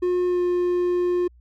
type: tone with pitch glide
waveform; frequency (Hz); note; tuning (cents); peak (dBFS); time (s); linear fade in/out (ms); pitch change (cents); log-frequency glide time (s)
triangle; 358.8 to 355.3; F4 to F4; +47 to +30; -17; 0.02-1.28; 10; -17; 0.27-0.41
effects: added 60 Hz sine -49 dBFS peak until 1.4 s